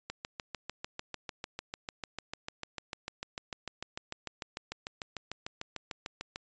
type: click train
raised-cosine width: 0.2 ms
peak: -20 dBFS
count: 43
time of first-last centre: 0.1-6.359 s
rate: 6.71 Hz
effects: resampled to 16000 Hz